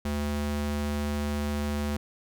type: ring-modulated tone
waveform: square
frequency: 146.83 Hz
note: D3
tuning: in tune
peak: -25 dBFS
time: 0.05-1.97 s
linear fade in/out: 5 ms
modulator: 69.9 Hz
effects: none